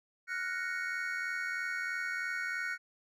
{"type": "chord", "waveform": "triangle", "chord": "Gb major seventh", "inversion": "third", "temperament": "equal", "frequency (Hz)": [1396.9, 1480, 1864.7, 2217], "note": ["F6", "Gb6", "Bb6", "Db7"], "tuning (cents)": [0, 0, 0, 0], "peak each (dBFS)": [-40, -35, -38, -39], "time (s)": [0.27, 2.78], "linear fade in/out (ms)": 50, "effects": []}